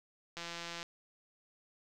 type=click train; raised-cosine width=0.2 ms; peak=-25 dBFS; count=79; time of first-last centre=0.37-0.829 s; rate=170 Hz; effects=none